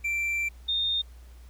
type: tone pair in turn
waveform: triangle / sine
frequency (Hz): 2349 / 3656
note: D7 / A#7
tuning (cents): 0 / -34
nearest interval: minor sixth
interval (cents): 766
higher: second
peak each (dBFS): -24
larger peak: neither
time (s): 0.04-0.49 / 0.68-1.02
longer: first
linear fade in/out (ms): 10
effects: added 60 Hz sine -45 dBFS peak until 1.49 s + pink hiss -60 dBFS RMS until 1.49 s